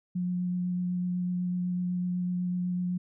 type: tone with vibrato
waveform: sine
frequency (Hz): 179.3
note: F3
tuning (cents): +46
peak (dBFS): -27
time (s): 0.15-2.98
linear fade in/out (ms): 10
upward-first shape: sine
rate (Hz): 8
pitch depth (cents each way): 10
effects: none